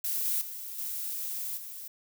violet noise with level steps, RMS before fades -31 / -29 / -40 / -35 / -42 dBFS, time 0.04-1.88 s, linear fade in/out 5 ms, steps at 0.25 / 0.41 / 0.78 / 1.57 s, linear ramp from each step 5 ms, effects none

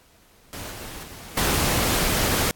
pink noise with level steps, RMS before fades -35 / -37 / -41 / -22 dBFS, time 0.53-2.51 s, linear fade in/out 0 ms, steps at 0.71 / 1.03 / 1.37 s, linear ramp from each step 5 ms, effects pink hiss -56 dBFS RMS until 2.55 s + AAC 64 kbps

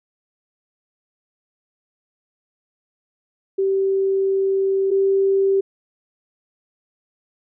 sine tone pair in turn, 387.7 / 389.8 Hz, G4 / G4, -19 / -10 cents, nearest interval unison, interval 9 cents, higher second, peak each -16 / -14 dBFS, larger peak second, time 3.58-4.91 / 4.91-5.61 s, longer first, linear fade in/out 10 ms, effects none

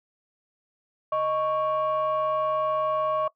sine tone pair together, 622.2 / 1108.7 Hz, D#5 / C#6, 0 / 0 cents, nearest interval minor seventh, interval 1000 cents, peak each -24 dBFS, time 1.12-3.28 s, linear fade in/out 5 ms, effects noise-tail reverb RT60 0.1 s tail -20 dB re dry + tanh soft clip ceiling -18 dBFS

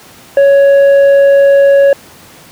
sine tone with tanh clipping, 557 Hz, C#5, 8 cents sharp, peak -4 dBFS, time 0.37-1.93 s, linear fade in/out 2 ms, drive 5 dB, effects pink hiss -37 dBFS RMS until 2.51 s + high-pass 100 Hz 12 dB/octave

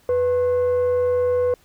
sine tone with frequency modulation, 495 Hz, B4, 4 cents sharp, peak -15 dBFS, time 0.09-1.54 s, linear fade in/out 2 ms, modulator 583 Hz, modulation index 0.25, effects tanh soft clip ceiling -14 dBFS + pink hiss -57 dBFS RMS until 1.64 s

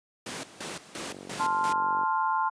pink noise with tremolo, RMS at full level -35 dBFS, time 0.26-1.73 s, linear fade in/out 5 ms, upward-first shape square, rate 2.9 Hz, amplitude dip 80%
click train, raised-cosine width 2 ms, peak -27 dBFS, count 48, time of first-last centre 1.04-2.034 s, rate 47.3 Hz
sine chord, F major, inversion first, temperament equal, 880 / 1046.5 / 1396.9 Hz, A5 / C6 / F6, 0 / 0 / 0 cents, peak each -27 / -27 / -33 dBFS, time 1.39-2.5 s, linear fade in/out 20 ms
effects high-pass 200 Hz 12 dB/octave + resampled to 22050 Hz

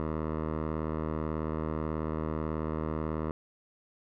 10% pulse tone with low-pass filter, 78.3 Hz, D#2, 11 cents sharp, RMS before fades -33 dBFS, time 0-3.31 s, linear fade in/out 0 ms, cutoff 1100 Hz, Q 1.3, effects none

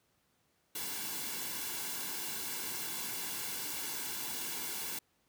white noise with comb filter, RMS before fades -39 dBFS, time 0.75-4.99 s, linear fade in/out 5 ms, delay 1.6 ms, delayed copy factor -0.6, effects pink hiss -74 dBFS RMS until 5.28 s + high-pass 80 Hz 12 dB/octave

